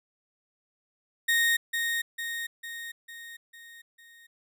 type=tone with echo; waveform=35% pulse; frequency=1857 Hz; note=A#6; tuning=7 cents flat; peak=-20 dBFS; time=1.28-1.57 s; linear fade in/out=10 ms; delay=450 ms; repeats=6; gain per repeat=-5 dB; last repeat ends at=4.27 s; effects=none